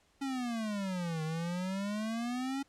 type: exponential two-way sweep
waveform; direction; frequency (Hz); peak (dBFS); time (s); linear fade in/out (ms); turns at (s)
square; down then up; 278.9 to 155.56 to 278.9; -34; 0.21-2.63; 10; 1.23
effects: pink hiss -69 dBFS RMS until 2.68 s + low-pass 9000 Hz 12 dB/octave